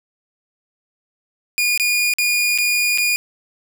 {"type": "tone with dropouts", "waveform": "sawtooth", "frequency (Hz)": 2437, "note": "D#7", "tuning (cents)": -37, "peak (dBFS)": -12, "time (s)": [1.58, 3.16], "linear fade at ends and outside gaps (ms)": 0, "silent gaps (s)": [[1.776, 1.798], [2.137, 2.185], [2.577, 2.585], [2.976, 2.983]], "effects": []}